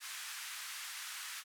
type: band-pass noise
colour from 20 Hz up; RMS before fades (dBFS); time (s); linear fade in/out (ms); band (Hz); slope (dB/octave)
pink; -45; 0-1.44; 50; 1300 to 13000; 24
effects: none